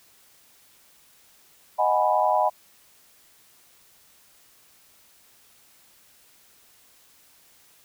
sine chord, G# minor seventh, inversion second, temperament equal, 622.3 / 740 / 830.6 / 987.8 Hz, D#5 / F#5 / G#5 / B5, 0 / 0 / 0 / 0 cents, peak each -24 dBFS, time 1.78-2.5 s, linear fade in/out 20 ms, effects white hiss -57 dBFS RMS until 7.84 s

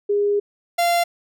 sine / 45% pulse tone pair in turn, 408.8 / 690.9 Hz, G#4 / F5, -27 / -19 cents, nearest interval major sixth, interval 908 cents, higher second, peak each -16 dBFS, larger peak neither, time 0.09-0.4 / 0.78-1.04 s, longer first, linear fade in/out 10 ms, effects none

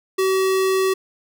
square tone, 380.4 Hz, F#4, 48 cents sharp, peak -17 dBFS, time 0.18-0.94 s, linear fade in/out 10 ms, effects none

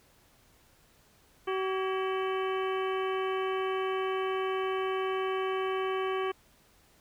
harmonic tone with a mistuned harmonic, 380 Hz, F#4, 46 cents sharp, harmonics 1 / 2 / 3 / 4 / 5 / 6 / 7 / 8, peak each -30 / -39 / -35 / -43 / -48 / -44 / -48 / -45 dBFS, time 1.47-6.32 s, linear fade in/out 10 ms, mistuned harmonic 4, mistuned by +130 cents, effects pink hiss -63 dBFS RMS until 7 s

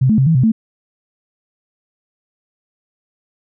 sine tone with pitch steps, 130.4 / 216.9 / 133.6 / 162.7 / 128.6 / 222.2 Hz, C3 / A3 / C3 / E3 / C3 / A3, -5 / -25 / +36 / -22 / -30 / +17 cents, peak -9 dBFS, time 0.01-0.52 s, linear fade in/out 10 ms, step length 85 ms, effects none

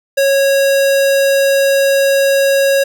square tone, 550 Hz, C#5, 14 cents flat, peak -10 dBFS, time 0.17-2.84 s, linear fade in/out 10 ms, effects 8-bit

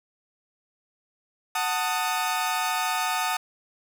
sawtooth chord, D# diminished, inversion first, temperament equal with one note detuned, 740 / 889.7 / 1244.5 Hz, F#5 / A5 / D#6, 0 / +19 / 0 cents, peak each -25 dBFS, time 1.55-3.37 s, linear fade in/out 5 ms, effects none

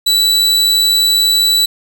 40% pulse tone, 3951 Hz, B7, in tune, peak -8 dBFS, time 0.06-1.66 s, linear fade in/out 10 ms, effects none

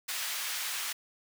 pink high-pass noise, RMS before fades -35 dBFS, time 0.08-0.93 s, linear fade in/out 10 ms, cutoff 1700 Hz, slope 12 dB/octave, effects none

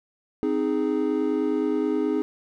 triangle chord, Ab major, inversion first, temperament equal, 261.6 / 311.1 / 415.3 Hz, C4 / Eb4 / Ab4, 0 / 0 / 0 cents, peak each -25 / -23 / -24 dBFS, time 0.43-2.22 s, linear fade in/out 0 ms, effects none

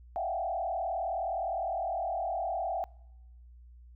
sine tone with frequency modulation, 719 Hz, F#5, 50 cents flat, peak -30 dBFS, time 0.16-2.84 s, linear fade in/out 0 ms, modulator 39.6 Hz, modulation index 1.9, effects noise-tail reverb RT60 1.0 s tail -26 dB re dry + added 60 Hz sine -50 dBFS peak until 3.95 s

